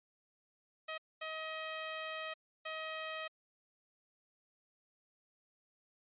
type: tone bursts at uneven times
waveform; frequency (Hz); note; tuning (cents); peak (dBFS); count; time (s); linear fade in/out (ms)
10% pulse; 633; D#5; +30; -31; 3; 0.88-0.98 / 1.21-2.34 / 2.65-3.28; 10
effects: resampled to 8000 Hz

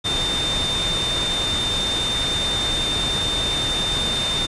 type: tone in noise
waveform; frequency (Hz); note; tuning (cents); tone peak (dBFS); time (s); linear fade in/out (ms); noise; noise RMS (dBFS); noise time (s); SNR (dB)
sine; 3605; A7; +41; -21; 0.04-4.47; 20; pink; -26; 0.04-4.47; +2
effects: resampled to 22050 Hz

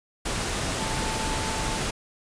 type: tone in noise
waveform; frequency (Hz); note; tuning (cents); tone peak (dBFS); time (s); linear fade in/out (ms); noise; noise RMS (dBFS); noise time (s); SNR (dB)
sine; 880; A5; 0; -34; 0.79-1.79; 10; pink; -28; 0.25-1.91; -9
effects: resampled to 22050 Hz

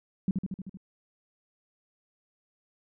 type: tone with echo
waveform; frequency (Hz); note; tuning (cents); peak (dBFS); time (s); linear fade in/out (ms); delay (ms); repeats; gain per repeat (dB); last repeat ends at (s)
sine; 189.8; F#3; +44; -22; 0.28-0.31; 2; 77; 6; -3; 0.772
effects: none

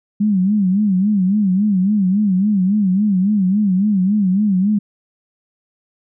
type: tone with vibrato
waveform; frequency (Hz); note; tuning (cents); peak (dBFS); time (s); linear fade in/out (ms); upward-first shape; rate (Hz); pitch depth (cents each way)
sine; 197.3; G3; +11; -12; 0.2-4.79; 10; sine; 3.6; 140
effects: none

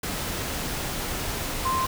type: tone in noise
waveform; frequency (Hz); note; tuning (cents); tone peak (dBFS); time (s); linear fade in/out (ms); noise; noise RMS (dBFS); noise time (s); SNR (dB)
sine; 1046.5; C6; 0; -23; 1.65-1.86; 5; pink; -30; 0.03-1.87; +4
effects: none

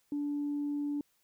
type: tone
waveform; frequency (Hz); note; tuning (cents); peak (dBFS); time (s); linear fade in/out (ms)
sine; 290; D4; -22; -30; 0.12-1.01; 2
effects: tanh soft clip ceiling -27 dBFS + white hiss -73 dBFS RMS until 1.23 s

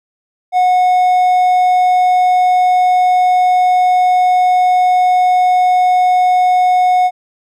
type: tone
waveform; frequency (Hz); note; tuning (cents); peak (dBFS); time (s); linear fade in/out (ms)
triangle; 730; F#5; -24; -6; 0.52-7.11; 50
effects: none

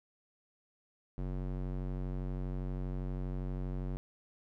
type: tone with band-pass filter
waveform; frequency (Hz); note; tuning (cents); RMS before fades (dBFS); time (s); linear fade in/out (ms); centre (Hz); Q
square; 46.25; F#1; 0; -37; 1.18-3.97; 0; 170; 0.54
effects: none

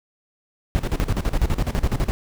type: noise with tremolo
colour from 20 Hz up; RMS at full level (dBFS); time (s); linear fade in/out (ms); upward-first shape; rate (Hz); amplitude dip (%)
brown; -19; 0.75-2.11; 0; square; 12; 80
effects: none

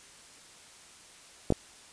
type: clicks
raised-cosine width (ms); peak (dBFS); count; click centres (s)
2; -11; 2; 1.504 / 1.523
effects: white hiss -53 dBFS RMS until 1.92 s + resampled to 22050 Hz

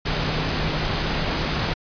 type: tone in noise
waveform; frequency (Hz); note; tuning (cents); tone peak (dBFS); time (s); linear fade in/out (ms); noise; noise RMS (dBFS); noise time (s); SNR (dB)
sine; 155.3; D#3; -3; -30; 0.05-1.74; 10; pink; -24; 0.05-1.74; -9
effects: resampled to 11025 Hz

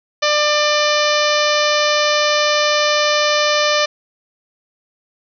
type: harmonic tone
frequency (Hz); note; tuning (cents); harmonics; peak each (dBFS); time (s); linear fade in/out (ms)
596; D5; +25; 1 / 2 / 3 / 4 / 5 / 6 / 7 / 8 / 9 / 10; -17 / -20 / -22 / -23 / -24 / -25 / -25 / -26 / -27 / -27; 0.22-3.86; 10
effects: none

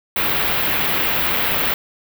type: band-stop noise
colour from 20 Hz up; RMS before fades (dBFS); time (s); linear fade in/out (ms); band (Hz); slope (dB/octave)
white; -19; 0.16-1.74; 2; 3400 to 16000; 24
effects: none

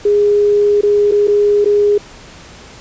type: tone with dropouts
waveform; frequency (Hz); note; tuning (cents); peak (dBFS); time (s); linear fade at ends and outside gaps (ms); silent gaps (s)
sine; 411.9; G#4; -14; -8; 0.05-1.98; 5; 0.811-0.832 / 1.113-1.119 / 1.273-1.28 / 1.646-1.656
effects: pink hiss -37 dBFS RMS until 2.8 s + resampled to 16000 Hz

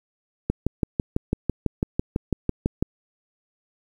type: click train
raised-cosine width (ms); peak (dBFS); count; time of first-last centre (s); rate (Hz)
3; -8; 15; 0.5-2.826; 6.02
effects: 8-bit

